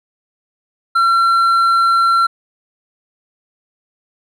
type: tone with hard clipping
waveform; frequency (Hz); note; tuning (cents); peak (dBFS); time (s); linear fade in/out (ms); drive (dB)
sine; 1360; F6; -46; -11; 0.95-2.27; 10; 4
effects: none